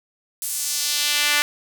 sawtooth tone with high-pass filter sweep, 293.7 Hz, D4, in tune, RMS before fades -22 dBFS, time 0.42-1.42 s, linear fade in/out 0 ms, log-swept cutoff 10000 to 1800 Hz, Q 1.2, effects none

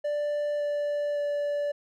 triangle tone with pitch steps, 588 / 584.3 / 580.6 Hz, D5 / D5 / D5, +2 / -9 / -20 cents, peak -24 dBFS, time 0.04-1.72 s, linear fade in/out 10 ms, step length 560 ms, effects none

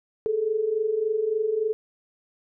sine tone pair together, 416.5 / 440 Hz, G#4 / A4, +5 / 0 cents, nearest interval minor second, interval 95 cents, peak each -28 / -23 dBFS, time 0.26-1.73 s, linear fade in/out 0 ms, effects none

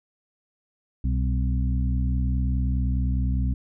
harmonic tone with a mistuned harmonic, 64.8 Hz, C2, 16 cents flat, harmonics 1 / 2 / 3 / 4, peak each -22 / -28 / -32 / -34 dBFS, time 1.04-3.54 s, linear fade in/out 5 ms, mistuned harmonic 2, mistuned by -71 cents, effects none

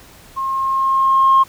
sine tone with level ramp, 1071 Hz, C6, 40 cents sharp, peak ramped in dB -19 to -6 dBFS, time 0.36-1.44 s, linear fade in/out 20 ms, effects tanh soft clip ceiling -4 dBFS + pink hiss -44 dBFS RMS until 1.48 s

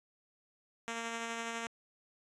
5% pulse tone with tremolo, 230.3 Hz, A#3, 21 cents flat, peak -25 dBFS, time 0.88-1.67 s, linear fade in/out 0 ms, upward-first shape sine, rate 12 Hz, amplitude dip 25%, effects resampled to 22050 Hz

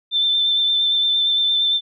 sine tone with vibrato, 3551 Hz, A7, 15 cents sharp, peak -15 dBFS, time 0.11-1.81 s, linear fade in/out 50 ms, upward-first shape triangle, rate 8.7 Hz, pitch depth 21 cents each way, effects none

